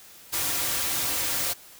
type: noise with comb filter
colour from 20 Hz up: white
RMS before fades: -27 dBFS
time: 0.32-1.54 s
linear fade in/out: 20 ms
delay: 4.7 ms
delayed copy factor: -0.65
effects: white hiss -49 dBFS RMS until 1.79 s